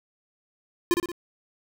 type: tone with echo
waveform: square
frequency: 348 Hz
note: F4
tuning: 6 cents flat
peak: -18 dBFS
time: 0.91-0.94 s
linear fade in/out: 0 ms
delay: 59 ms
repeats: 3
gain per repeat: -5 dB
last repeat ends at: 1.117 s
effects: none